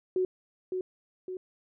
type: tone with echo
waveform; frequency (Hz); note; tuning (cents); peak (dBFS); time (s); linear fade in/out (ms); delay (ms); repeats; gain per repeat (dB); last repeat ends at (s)
sine; 370; F#4; 0; -24; 0.16-0.25; 2; 560; 2; -5; 1.37
effects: none